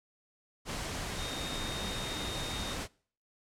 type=tone in noise; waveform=sine; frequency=3700 Hz; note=A#7; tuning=14 cents flat; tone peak=-41 dBFS; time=1.15-2.77 s; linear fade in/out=50 ms; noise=pink; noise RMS=-37 dBFS; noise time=0.65-2.88 s; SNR=-7 dB; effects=noise-tail reverb RT60 0.5 s tail -24 dB re dry + low-pass 9000 Hz 12 dB/octave